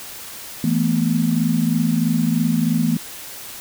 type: chord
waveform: sine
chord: E suspended fourth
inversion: none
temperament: equal with one note detuned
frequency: 164.81 / 220 / 243.1 Hz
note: E3 / A3 / B3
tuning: 0 / 0 / -27 cents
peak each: -20 dBFS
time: 0.64-2.97 s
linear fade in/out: 2 ms
effects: white hiss -35 dBFS RMS until 3.6 s